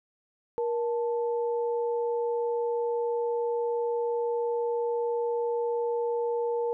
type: tone pair together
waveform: sine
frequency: 472.7 / 878.5 Hz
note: A#4 / A5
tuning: +24 / -3 cents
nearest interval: major seventh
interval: 1073 cents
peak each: -26 / -35 dBFS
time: 0.58-6.73 s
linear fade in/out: 0 ms
effects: none